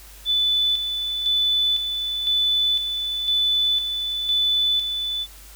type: tone with tremolo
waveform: sine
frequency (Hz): 3491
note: A7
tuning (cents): -14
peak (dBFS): -17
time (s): 0.25-5.27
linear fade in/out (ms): 50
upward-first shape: square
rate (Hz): 0.99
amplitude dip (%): 50
effects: added 50 Hz sine -44 dBFS peak until 5.55 s + white hiss -46 dBFS RMS until 5.55 s